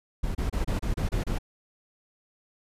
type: noise bursts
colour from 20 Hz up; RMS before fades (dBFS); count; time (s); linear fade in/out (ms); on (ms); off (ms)
brown; -27; 8; 0.23-1.386; 10; 120; 28
effects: resampled to 32000 Hz